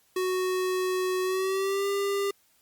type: tone with pitch glide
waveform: square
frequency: 370 to 398.9 Hz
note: F#4 to G4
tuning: 0 to +30 cents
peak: -26 dBFS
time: 0.16-2.31 s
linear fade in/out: 5 ms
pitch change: +130 cents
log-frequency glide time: 1.22-1.87 s
effects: white hiss -65 dBFS RMS until 2.61 s + Opus 48 kbps